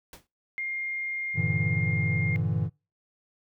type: noise with exponential decay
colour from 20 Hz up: pink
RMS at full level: -41 dBFS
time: 0.13-0.27 s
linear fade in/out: 1 ms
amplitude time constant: 30 ms
type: tone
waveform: sine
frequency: 2120 Hz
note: C7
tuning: 22 cents sharp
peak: -29 dBFS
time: 0.58-2.36 s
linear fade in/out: 0 ms
type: chord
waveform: triangle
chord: E half-diminished seventh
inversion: first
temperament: equal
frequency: 98 / 116.54 / 146.83 / 164.81 Hz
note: G2 / Bb2 / D3 / E3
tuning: 0 / 0 / 0 / 0 cents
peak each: -28 dBFS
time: 1.34-2.7 s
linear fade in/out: 50 ms
effects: noise-tail reverb RT60 0.3 s tail -26 dB re dry